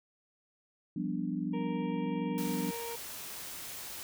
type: chord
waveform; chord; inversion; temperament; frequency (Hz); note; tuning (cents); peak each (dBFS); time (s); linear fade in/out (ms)
sine; G dominant seventh; third; equal; 174.61 / 196 / 246.9 / 293.7; F3 / G3 / B3 / D4; 0 / 0 / 0 / 0; -37; 0.96-2.71; 5
type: harmonic tone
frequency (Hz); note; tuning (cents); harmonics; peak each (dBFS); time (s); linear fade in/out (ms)
466.2; A#4; 0; 1 / 2 / 4 / 5 / 6 / 7; -40 / -43 / -58 / -51 / -57 / -58; 1.53-2.96; 10
type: noise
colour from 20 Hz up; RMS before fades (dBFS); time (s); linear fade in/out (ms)
white; -43; 2.38-4.03; 0
effects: none